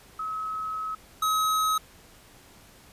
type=tone pair in turn; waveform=sine / square; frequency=1283 / 1274.9 Hz; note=E6 / D#6; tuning=-47 / +42 cents; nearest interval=unison; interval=11 cents; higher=first; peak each=-29 / -23 dBFS; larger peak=second; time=0.19-0.95 / 1.22-1.78 s; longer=first; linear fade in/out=5 ms; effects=pink hiss -53 dBFS RMS until 2.92 s + resampled to 32000 Hz